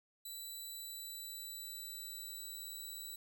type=tone with pitch glide; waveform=10% pulse; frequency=3970 to 3947 Hz; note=B7 to B7; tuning=+8 to -2 cents; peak=-38 dBFS; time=0.25-3.16 s; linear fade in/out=5 ms; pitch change=-10 cents; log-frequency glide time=0.66-2.71 s; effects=none